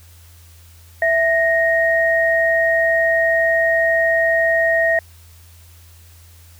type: tone pair together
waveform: sine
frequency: 659.7 / 1866 Hz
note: E5 / A#6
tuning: +1 / +1 cents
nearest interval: octave + tritone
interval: 1800 cents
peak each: -16 dBFS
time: 1.02-4.99 s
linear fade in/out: 2 ms
effects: added 84 Hz sine -43 dBFS peak until 6.59 s + white hiss -50 dBFS RMS until 6.59 s